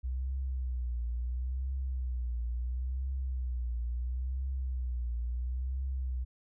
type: tone with vibrato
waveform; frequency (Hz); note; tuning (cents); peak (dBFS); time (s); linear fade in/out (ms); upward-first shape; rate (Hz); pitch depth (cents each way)
sine; 62.4; B1; +19; -31; 0.03-6.25; 20; triangle; 0.73; 110
effects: none